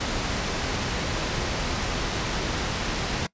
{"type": "low-pass noise", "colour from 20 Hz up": "pink", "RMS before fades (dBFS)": -28, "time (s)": [0, 3.27], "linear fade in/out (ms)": 10, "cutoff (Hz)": 6700, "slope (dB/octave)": 24, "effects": ["noise-tail reverb RT60 0.1 s tail -22 dB re dry", "resampled to 16000 Hz"]}